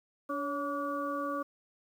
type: harmonic tone with a mistuned harmonic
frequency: 287.7 Hz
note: D4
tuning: 36 cents flat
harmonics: 1 / 2 / 4 / 5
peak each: -37 / -37 / -35 / -44 dBFS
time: 0.29-1.43 s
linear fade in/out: 10 ms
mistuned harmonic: 2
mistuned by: -46 cents
effects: 10-bit